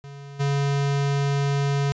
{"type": "tone with level steps", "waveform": "square", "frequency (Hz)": 140.7, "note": "C#3", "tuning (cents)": 26, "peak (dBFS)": [-38, -21], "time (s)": [0.04, 1.92], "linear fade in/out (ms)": 0, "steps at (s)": 0.39, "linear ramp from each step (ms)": 20, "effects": ["resampled to 16000 Hz"]}